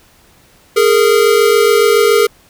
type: tone pair together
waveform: square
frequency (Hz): 413.2 / 460.3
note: G#4 / A#4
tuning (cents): -9 / -22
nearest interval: major second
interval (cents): 187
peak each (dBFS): -11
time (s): 0.76-2.27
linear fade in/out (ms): 10
effects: pink hiss -48 dBFS RMS until 2.49 s